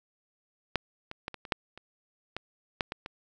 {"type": "clicks", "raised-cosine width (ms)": 0.3, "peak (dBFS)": [-10, -23, -18, -24, -26, -9, -29, -18, -11, -18, -22], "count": 11, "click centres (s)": [0.757, 1.114, 1.281, 1.343, 1.452, 1.522, 1.776, 2.366, 2.808, 2.921, 3.061], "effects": []}